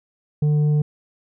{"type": "tone with tanh clipping", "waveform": "sine", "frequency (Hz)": 149.5, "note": "D3", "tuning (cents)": 31, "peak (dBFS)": -16, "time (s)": [0.42, 0.82], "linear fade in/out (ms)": 5, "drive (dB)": 5, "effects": []}